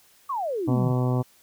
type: exponential sweep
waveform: sine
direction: down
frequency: 1179 to 130.81 Hz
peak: -25 dBFS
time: 0.29-0.92 s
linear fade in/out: 10 ms
type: harmonic tone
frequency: 125.8 Hz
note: B2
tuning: 32 cents sharp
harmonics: 1 / 2 / 3 / 4 / 5 / 6 / 7 / 8 / 9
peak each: -22 / -28 / -32 / -34 / -36 / -38 / -39 / -40 / -41 dBFS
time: 0.67-1.23 s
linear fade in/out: 20 ms
effects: white hiss -58 dBFS RMS until 1.42 s